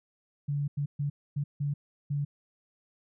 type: tone bursts at uneven times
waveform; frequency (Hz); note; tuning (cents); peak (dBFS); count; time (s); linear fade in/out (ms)
sine; 143.6; D3; -39; -27; 6; 0.48-0.68 / 0.77-0.86 / 0.99-1.1 / 1.36-1.44 / 1.6-1.74 / 2.1-2.25; 10
effects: none